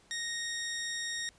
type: tone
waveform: 15% pulse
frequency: 1864.7 Hz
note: A#6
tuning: in tune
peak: -28 dBFS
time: 0.11-1.29 s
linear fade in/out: 0 ms
effects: pink hiss -63 dBFS RMS until 1.38 s + resampled to 22050 Hz